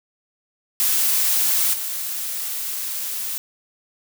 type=noise with level steps; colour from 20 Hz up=blue; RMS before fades=-19 / -27 dBFS; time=0.8-3.38 s; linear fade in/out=0 ms; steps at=1.73 s; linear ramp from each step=10 ms; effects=none